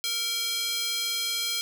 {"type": "tone with high-pass filter", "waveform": "square", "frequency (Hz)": 462.2, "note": "A#4", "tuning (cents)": -15, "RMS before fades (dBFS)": -29, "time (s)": [0.04, 1.61], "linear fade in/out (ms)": 0, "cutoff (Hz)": 3500, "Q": 1.7, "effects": ["9-bit"]}